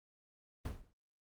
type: noise with exponential decay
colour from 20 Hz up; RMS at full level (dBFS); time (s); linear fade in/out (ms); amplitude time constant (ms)
brown; -34; 0.65-0.93; 5; 59
effects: Opus 24 kbps